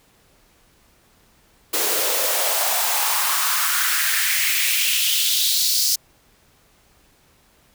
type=noise with high-pass filter sweep; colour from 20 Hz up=white; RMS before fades=-20 dBFS; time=1.73-5.96 s; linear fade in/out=10 ms; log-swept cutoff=390 to 5100 Hz; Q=3; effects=pink hiss -57 dBFS RMS until 7.74 s